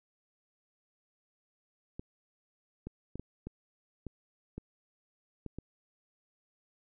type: clicks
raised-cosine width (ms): 3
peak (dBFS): -27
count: 9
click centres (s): 1.995 / 2.87 / 3.156 / 3.196 / 3.47 / 4.067 / 4.58 / 5.463 / 5.586
effects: none